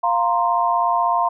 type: chord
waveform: sine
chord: F suspended fourth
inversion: none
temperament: just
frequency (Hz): 698.5 / 931.3 / 1047.7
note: F5 / Bb5 / C6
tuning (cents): 0 / -2 / +2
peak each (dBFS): -20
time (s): 0.03-1.29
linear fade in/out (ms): 10
effects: none